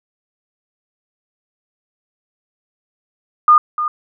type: tone with echo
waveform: sine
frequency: 1218 Hz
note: D#6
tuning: 37 cents flat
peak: -5 dBFS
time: 3.48-3.58 s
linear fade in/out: 2 ms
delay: 300 ms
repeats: 1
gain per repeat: -11 dB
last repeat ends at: 3.88 s
effects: none